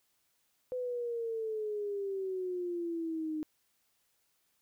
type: exponential sweep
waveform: sine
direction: down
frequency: 507 to 305.6 Hz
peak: -33 dBFS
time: 0.72-3.43 s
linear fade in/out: 0 ms
effects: white hiss -75 dBFS RMS until 4.61 s

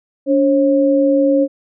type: tone pair together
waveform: sine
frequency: 286.1 / 540.8 Hz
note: D4 / C#5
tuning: -45 / -43 cents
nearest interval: major seventh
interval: 1102 cents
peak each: -13 dBFS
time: 0.26-1.48 s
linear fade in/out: 50 ms
effects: none

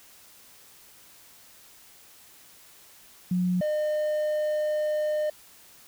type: tone pair in turn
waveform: sine / triangle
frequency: 180.5 / 607.1 Hz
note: F#3 / D#5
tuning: -43 / -43 cents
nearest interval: octave + major sixth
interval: 2100 cents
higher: second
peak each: -22 dBFS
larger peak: neither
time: 3.31-3.61 / 3.61-5.3 s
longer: second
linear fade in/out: 5 ms
effects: white hiss -53 dBFS RMS until 5.87 s

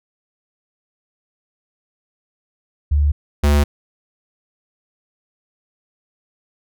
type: tone pair in turn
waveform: sine / square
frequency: 73 / 72.72 Hz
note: D2 / D2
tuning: -10 / -16 cents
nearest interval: unison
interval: 6 cents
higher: first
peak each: -12 dBFS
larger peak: neither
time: 2.91-3.12 / 3.43-3.64 s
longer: neither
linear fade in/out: 10 ms
effects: none

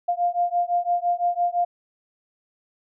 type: beating tone pair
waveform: sine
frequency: 698.5 / 704.4 Hz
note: F5 / F5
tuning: 0 / +15 cents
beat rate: 5.9 Hz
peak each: -23 dBFS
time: 0.08-1.65 s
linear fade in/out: 10 ms
effects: none

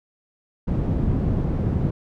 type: low-pass noise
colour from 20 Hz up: white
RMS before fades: -22 dBFS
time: 0.67-1.91 s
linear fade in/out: 10 ms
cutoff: 180 Hz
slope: 12 dB/octave
effects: none

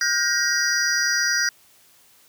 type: tone cluster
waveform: triangle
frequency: 1432 / 1581 / 1884 / 4866 / 5790 Hz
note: F6 / G6 / A#6 / D#8 / F#8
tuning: +43 / +14 / +18 / -39 / -38 cents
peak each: -24 dBFS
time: 0.01-1.49 s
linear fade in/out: 2 ms
effects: white hiss -55 dBFS RMS until 2.28 s + high-pass 60 Hz 12 dB/octave

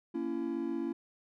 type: chord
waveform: triangle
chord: A# diminished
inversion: none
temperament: just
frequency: 233.1 / 279.7 / 335.6 Hz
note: A#3 / C#4 / E4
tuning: 0 / +16 / +31 cents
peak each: -37 / -35 / -33 dBFS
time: 0.14-0.93 s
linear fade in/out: 10 ms
effects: none

